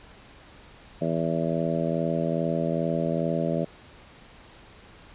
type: harmonic tone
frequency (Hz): 82.41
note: E2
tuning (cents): 0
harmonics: 2 / 3 / 4 / 5 / 6 / 7 / 8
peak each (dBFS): -28 / -31 / -33 / -34 / -35 / -30 / -32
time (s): 1.01-3.65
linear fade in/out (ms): 10
effects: pink hiss -50 dBFS RMS until 5.14 s + resampled to 8000 Hz